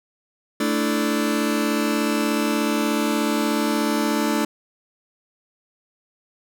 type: chord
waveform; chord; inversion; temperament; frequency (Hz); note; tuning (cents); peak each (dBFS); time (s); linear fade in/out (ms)
sawtooth; A suspended fourth; none; just; 220 / 293.3 / 330; A3 / D4 / E4; 0 / -2 / +2; -19 / -19 / -22; 0.6-4.45; 5
effects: none